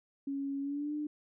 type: tone with pitch glide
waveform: sine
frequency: 277.2 to 298.8 Hz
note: C#4 to D4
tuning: 0 to +30 cents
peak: -33 dBFS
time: 0.27-1.07 s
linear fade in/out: 5 ms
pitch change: +130 cents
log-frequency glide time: 0.61-0.93 s
effects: none